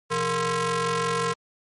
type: ring-modulated tone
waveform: sawtooth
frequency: 293.7 Hz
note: D4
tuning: in tune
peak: -16 dBFS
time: 0.1-1.34 s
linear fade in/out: 20 ms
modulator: 757 Hz
effects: MP3 48 kbps